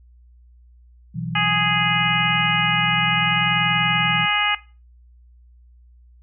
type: chord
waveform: sine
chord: B suspended fourth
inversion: none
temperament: just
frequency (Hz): 123.47 / 164.63 / 185.21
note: B2 / E3 / F#3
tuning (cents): 0 / -2 / +2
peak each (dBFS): -30 / -27 / -32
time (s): 1.14-4.26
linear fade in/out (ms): 20
type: harmonic tone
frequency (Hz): 415.3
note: G#4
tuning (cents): 0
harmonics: 2 / 3 / 4 / 5 / 6 / 7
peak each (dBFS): -25 / -25 / -25 / -25 / -25 / -25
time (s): 1.35-4.55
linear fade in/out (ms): 5
effects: noise-tail reverb RT60 0.3 s tail -17 dB re dry + added 60 Hz sine -47 dBFS peak until 6.22 s